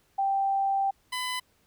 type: tone pair in turn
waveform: sine / 15% pulse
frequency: 784 / 1005.9 Hz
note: G5 / B5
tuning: 0 / +31 cents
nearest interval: major third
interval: 431 cents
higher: second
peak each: -23 dBFS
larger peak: neither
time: 0.18-0.91 / 1.12-1.4 s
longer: first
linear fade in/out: 10 ms
effects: pink hiss -67 dBFS RMS until 1.66 s